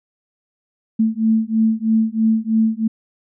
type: beating tone pair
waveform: sine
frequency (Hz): 220.3 / 223.4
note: A3 / A3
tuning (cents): +2 / +27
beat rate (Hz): 3.1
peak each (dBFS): -17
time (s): 0.99-2.88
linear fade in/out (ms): 10
effects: none